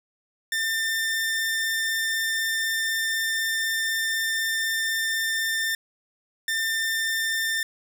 sawtooth tone pair in turn, 1796 / 1796 Hz, A6 / A6, +35 / +35 cents, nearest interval unison, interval 0 cents, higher neither, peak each -20 dBFS, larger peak neither, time 0.52-5.75 / 6.48-7.63 s, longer first, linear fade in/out 2 ms, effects none

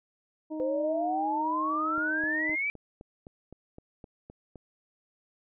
harmonic tone, 311.1 Hz, D#4, in tune, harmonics 1 / 2 / 3, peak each -33 / -40 / -47 dBFS, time 0.5-2.56 s, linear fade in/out 20 ms
sine exponential sweep, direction up, 506 to 2349 Hz, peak -27 dBFS, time 0.6-2.7 s, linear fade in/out 0 ms
click train, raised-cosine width 2 ms, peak -32 dBFS, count 11, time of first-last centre 1.98-4.557 s, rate 3.88 Hz
effects none

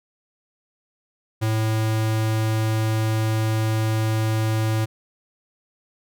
square tone, 110 Hz, A2, in tune, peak -20 dBFS, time 1.41-4.86 s, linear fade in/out 20 ms, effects none

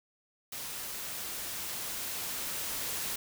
white noise with level ramp, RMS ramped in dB -40 to -35 dBFS, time 0.52-3.16 s, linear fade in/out 5 ms, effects none

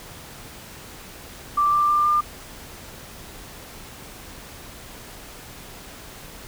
sine tone with pitch steps, 1174.7 / 1182.9 / 1191.1 / 1199.4 Hz, D6 / D6 / D6 / D6, 0 / +12 / +24 / +36 cents, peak -16 dBFS, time 1.57-2.21 s, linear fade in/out 10 ms, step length 160 ms, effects pink hiss -41 dBFS RMS until 6.47 s

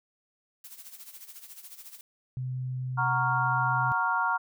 blue noise with tremolo, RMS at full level -44 dBFS, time 0.64-2.01 s, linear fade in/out 2 ms, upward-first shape sine, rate 14 Hz, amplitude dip 70%
sine tone, 128 Hz, C3, 38 cents flat, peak -30 dBFS, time 2.37-3.92 s, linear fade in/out 0 ms
sine chord, Gb major seventh, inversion none, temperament equal, 740 / 932.3 / 1108.7 / 1396.9 Hz, Gb5 / Bb5 / Db6 / F6, 0 / 0 / 0 / 0 cents, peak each -34 / -28 / -31 / -28 dBFS, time 2.97-4.38 s, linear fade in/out 20 ms
effects none

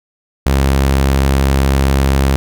sawtooth tone, 67.8 Hz, C#2, 38 cents flat, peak -6 dBFS, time 0.46-2.36 s, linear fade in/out 0 ms, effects none

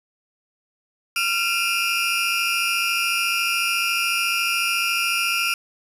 35% pulse tone cluster, 1378 / 2412 / 2602 / 2810 Hz, F6 / D7 / E7 / F7, -24 / +46 / -23 / +10 cents, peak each -24 dBFS, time 1.16-5.54 s, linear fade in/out 2 ms, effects resampled to 32000 Hz + 7-bit

